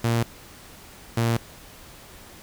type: tone pair in turn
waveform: sawtooth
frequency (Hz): 116.54 / 116.01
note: A#2 / A#2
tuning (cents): 0 / -8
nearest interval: unison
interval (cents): 8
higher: first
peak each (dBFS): -16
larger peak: neither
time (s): 0.04-0.23 / 1.17-1.37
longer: second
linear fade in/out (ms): 5
effects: pink hiss -46 dBFS RMS until 2.42 s